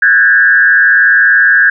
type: tone with frequency modulation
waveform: sine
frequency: 1622 Hz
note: G#6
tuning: 41 cents flat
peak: -4 dBFS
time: 0.02-1.7 s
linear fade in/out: 5 ms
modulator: 121 Hz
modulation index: 0.93
effects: none